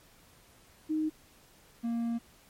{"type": "tone pair in turn", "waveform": ["sine", "triangle"], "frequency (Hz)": [311.1, 233.1], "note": ["D#4", "A#3"], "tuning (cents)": [0, 0], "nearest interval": "perfect fourth", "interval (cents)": 500, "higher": "first", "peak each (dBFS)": -27, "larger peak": "neither", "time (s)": [[0.89, 1.1], [1.83, 2.19]], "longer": "second", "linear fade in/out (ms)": 20, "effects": ["pink hiss -60 dBFS RMS until 2.49 s", "MP3 64 kbps"]}